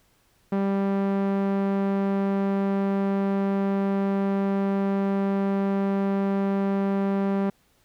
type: tone with low-pass filter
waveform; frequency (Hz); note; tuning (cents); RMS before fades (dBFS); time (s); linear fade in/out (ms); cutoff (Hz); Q
sawtooth; 196.7; G3; +6; -24; 0.52-7.5; 5; 1300; 0.53
effects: pink hiss -64 dBFS RMS until 7.84 s